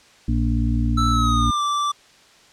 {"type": "harmonic tone", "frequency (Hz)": 58.4, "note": "A#1", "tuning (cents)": 4, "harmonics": [1, 2, 4, 5], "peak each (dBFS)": [-20, -23, -24, -28], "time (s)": [0.28, 1.51], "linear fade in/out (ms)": 5}
{"type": "tone with pitch glide", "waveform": "square", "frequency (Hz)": [1319, 1168.3], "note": ["E6", "D6"], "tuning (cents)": [1, -9], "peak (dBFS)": -20, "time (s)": [0.97, 1.92], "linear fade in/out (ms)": 10, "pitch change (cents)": -210, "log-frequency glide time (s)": [1.1, 1.62]}
{"effects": ["white hiss -51 dBFS RMS until 2.52 s", "low-pass 6000 Hz 12 dB/octave"]}